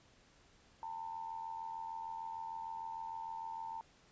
sine tone with amplitude modulation, 900 Hz, A5, 39 cents sharp, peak -38 dBFS, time 0.83-3.81 s, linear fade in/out 0 ms, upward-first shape sine, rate 86.6 Hz, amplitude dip 65%, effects pink hiss -66 dBFS RMS until 4.11 s + resampled to 16000 Hz

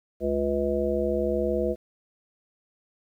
harmonic tone, 70.5 Hz, C#2, 30 cents sharp, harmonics 1 / 3 / 5 / 7 / 9, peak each -33 / -31 / -28 / -27 / -30 dBFS, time 0.2-1.76 s, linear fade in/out 50 ms, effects 10-bit

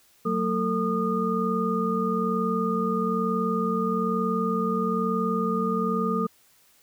sine tone cluster, 184.8 / 225.9 / 449.6 / 1223 Hz, F#3 / A3 / A4 / D#6, -2 / +46 / +37 / -30 cents, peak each -28 dBFS, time 0.25-6.27 s, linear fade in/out 10 ms, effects white hiss -60 dBFS RMS until 6.82 s

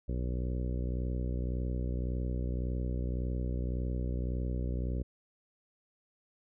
harmonic tone, 61.8 Hz, B1, 2 cents sharp, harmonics 1 / 2 / 3 / 4 / 5 / 6 / 7 / 8 / 9, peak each -32 / -38 / -42 / -44 / -46 / -48 / -49 / -50 / -51 dBFS, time 0.08-5.03 s, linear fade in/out 10 ms, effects none

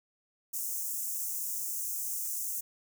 white high-pass noise, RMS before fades -35 dBFS, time 0.53-2.61 s, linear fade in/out 10 ms, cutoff 6100 Hz, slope 48 dB/octave, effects none

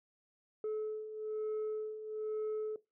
sine beating tone pair, 430.1 / 431.2 Hz, A4 / A4, -39 / -35 cents, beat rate 1.1 Hz, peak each -40 / -35 dBFS, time 0.64-2.76 s, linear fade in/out 2 ms, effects noise-tail reverb RT60 0.2 s tail -18 dB re dry + tanh soft clip ceiling -33 dBFS

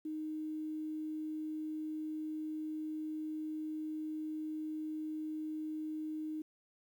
sine tone with quantisation, 310 Hz, D#4, 6 cents flat, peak -37 dBFS, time 0.05-6.42 s, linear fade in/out 5 ms, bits 11, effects none

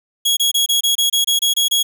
sawtooth tone bursts, 3322 Hz, G#7, in tune, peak -10 dBFS, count 11, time 0.25-1.83 s, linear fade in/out 10 ms, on 120 ms, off 26 ms, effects none

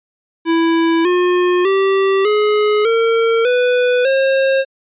square tone with pitch steps, 330.5 / 358.3 / 388.5 / 421.2 / 456.7 / 495.2 / 536.9 Hz, E4 / F4 / G4 / G#4 / A#4 / B4 / C5, +5 / +44 / -16 / +24 / -36 / +5 / +45 cents, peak -12 dBFS, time 0.45-4.65 s, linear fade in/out 50 ms, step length 600 ms, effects resampled to 8000 Hz

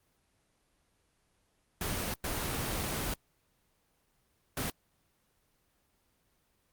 pink noise bursts at uneven times, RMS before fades -34 dBFS, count 3, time 1.81-2.14 / 2.24-3.14 / 4.57-4.7 s, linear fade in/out 2 ms, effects pink hiss -73 dBFS RMS until 6.72 s + Opus 24 kbps

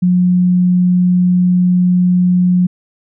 sine tone, 179.9 Hz, F#3, 48 cents flat, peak -8 dBFS, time 0.02-2.67 s, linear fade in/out 10 ms, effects none

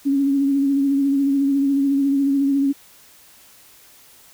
sine tone with vibrato, 277.2 Hz, C#4, in tune, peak -15 dBFS, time 0.05-2.73 s, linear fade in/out 20 ms, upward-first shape sine, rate 14 Hz, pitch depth 32 cents each way, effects white hiss -49 dBFS RMS until 4.33 s

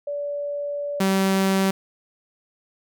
sine / sawtooth tone pair in turn, 577 / 192.55 Hz, D5 / G3, -31 / -31 cents, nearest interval octave + perfect fifth, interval 1900 cents, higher first, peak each -25 / -14 dBFS, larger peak second, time 0.07-1 / 1-1.71 s, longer first, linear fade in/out 5 ms, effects none

